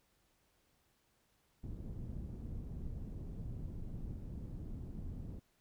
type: low-pass noise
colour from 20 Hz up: pink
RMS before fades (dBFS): -44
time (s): 1.63-5.4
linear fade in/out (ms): 10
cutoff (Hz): 200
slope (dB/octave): 12
effects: pink hiss -75 dBFS RMS until 5.6 s